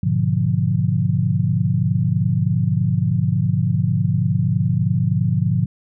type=chord; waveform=sine; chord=G# diminished seventh; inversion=none; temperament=equal with one note detuned; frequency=103.83 / 123.47 / 146.83 / 175.93 Hz; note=G#2 / B2 / D3 / F3; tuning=0 / 0 / 0 / +13 cents; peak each=-21 dBFS; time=0.03-5.66 s; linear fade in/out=5 ms; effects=none